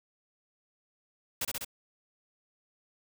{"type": "noise with echo", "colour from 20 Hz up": "white", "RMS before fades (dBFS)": -32, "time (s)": [1.41, 1.45], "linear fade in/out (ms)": 5, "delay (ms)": 66, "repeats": 3, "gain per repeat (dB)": -2, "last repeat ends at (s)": 1.648, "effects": []}